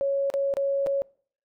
sine tone with dropouts, 554 Hz, C#5, 1 cent flat, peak -22 dBFS, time 0.01-1.02 s, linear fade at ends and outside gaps 0 ms, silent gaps 0.301-0.339 / 0.539-0.569 / 0.863-0.869 s, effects noise-tail reverb RT60 0.5 s tail -24 dB re dry

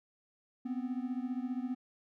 triangle beating tone pair, 246.9 / 261.9 Hz, B3 / C4, 0 / +2 cents, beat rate 15 Hz, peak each -34 / -36 dBFS, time 0.65-1.75 s, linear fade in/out 10 ms, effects none

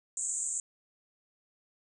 pink band-pass noise, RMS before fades -34 dBFS, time 0.17-0.6 s, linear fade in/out 2 ms, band 6900 to 8400 Hz, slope 96 dB/octave, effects none

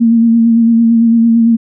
sine tone with vibrato, 230 Hz, A#3, 23 cents flat, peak -5 dBFS, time 0-1.57 s, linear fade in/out 20 ms, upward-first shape sine, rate 8.9 Hz, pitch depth 27 cents each way, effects none

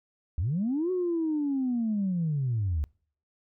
sine linear two-way sweep, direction up then down, 69 to 372.8 to 69 Hz, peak -24 dBFS, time 0.38-2.84 s, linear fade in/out 0 ms, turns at 0.91 s, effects noise-tail reverb RT60 0.5 s tail -26 dB re dry + tanh soft clip ceiling -21 dBFS

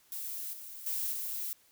violet noise with level steps, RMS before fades -39 / -46 / -34 / -37 dBFS, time 0.12-1.53 s, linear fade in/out 0 ms, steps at 0.53 / 0.86 / 1.12 s, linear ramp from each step 5 ms, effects white hiss -65 dBFS RMS until 1.71 s

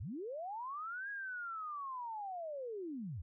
sine linear two-way sweep, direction up then down, 68.1 to 1661.2 to 68.1 Hz, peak -40 dBFS, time 0-3.22 s, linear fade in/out 10 ms, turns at 1.1 s, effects none

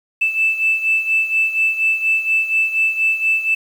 sine beating tone pair, 2637 / 2641.2 Hz, E7 / E7, 0 / +3 cents, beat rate 4.2 Hz, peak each -15 / -20 dBFS, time 0.21-3.55 s, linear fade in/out 10 ms, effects tanh soft clip ceiling -7 dBFS + 7-bit

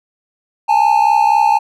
triangle tone pair together, 828 / 892 Hz, G#5 / A5, -5 / +23 cents, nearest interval minor second, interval 128 cents, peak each -10 dBFS, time 0.68-1.59 s, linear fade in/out 20 ms, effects none

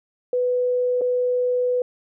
sine tone with dropouts, 496.3 Hz, B4, 8 cents sharp, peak -18 dBFS, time 0.33-1.82 s, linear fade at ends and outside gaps 2 ms, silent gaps 1.011-1.016 s, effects none

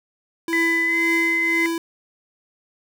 square tone with tremolo, 332.4 Hz, E4, 15 cents sharp, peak -21 dBFS, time 0.48-1.78 s, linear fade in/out 2 ms, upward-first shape triangle, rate 1.9 Hz, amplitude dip 65%
sine tone with pitch glide, 2000 to 2050 Hz, B6 to C7, +21 to -36 cents, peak -18 dBFS, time 0.53-1.66 s, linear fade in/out 0 ms, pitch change +43 cents, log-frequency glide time 0.85-0.95 s
effects none

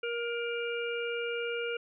harmonic tone, 471.3 Hz, A#4, 19 cents sharp, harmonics 1 / 3 / 5 / 6, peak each -33 / -38 / -40 / -41 dBFS, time 0.03-1.77 s, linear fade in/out 5 ms, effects none

